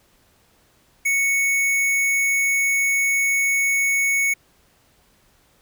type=tone; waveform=square; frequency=2217 Hz; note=C#7; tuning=in tune; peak=-18 dBFS; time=1.05-4.34 s; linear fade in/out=10 ms; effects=pink hiss -59 dBFS RMS until 5.61 s